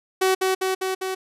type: tone with echo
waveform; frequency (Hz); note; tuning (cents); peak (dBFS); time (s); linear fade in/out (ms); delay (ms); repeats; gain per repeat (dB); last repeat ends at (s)
sawtooth; 377.3; F#4; +34; -13; 0.21-0.35; 10; 200; 4; -2; 1.15
effects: resampled to 32000 Hz